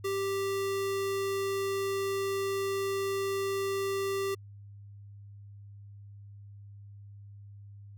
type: tone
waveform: square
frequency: 392 Hz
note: G4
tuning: in tune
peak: -30 dBFS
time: 0.04-4.35 s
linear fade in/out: 10 ms
effects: added 101 Hz sine -46 dBFS peak until 7.97 s